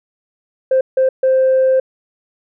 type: tone bursts at uneven times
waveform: sine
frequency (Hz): 523.3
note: C5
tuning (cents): 0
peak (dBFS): -8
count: 3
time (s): 0.71-0.81 / 0.97-1.09 / 1.23-1.8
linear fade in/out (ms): 5
effects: tanh soft clip ceiling -7 dBFS